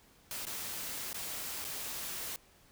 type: noise with dropouts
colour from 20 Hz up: white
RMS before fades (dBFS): -40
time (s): 0.31-2.36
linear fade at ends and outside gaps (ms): 0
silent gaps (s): 0.452-0.468 / 1.13-1.144 / 1.643-1.649
effects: pink hiss -63 dBFS RMS until 2.71 s